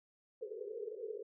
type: band-pass noise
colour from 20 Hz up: white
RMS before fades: -44 dBFS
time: 0.41-1.23 s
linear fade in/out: 5 ms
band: 400 to 480 Hz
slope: 96 dB/octave
effects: none